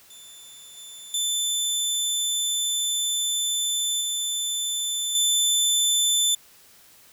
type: tone with level steps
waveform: 20% pulse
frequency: 3527 Hz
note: A7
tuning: 3 cents sharp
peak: -38 / -34 / -17 / -19 / -13 dBFS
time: 0.1-6.35 s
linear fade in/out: 5 ms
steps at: 0.77 / 1.14 / 4.01 / 5.15 s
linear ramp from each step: 2 ms
effects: white hiss -53 dBFS RMS until 7.12 s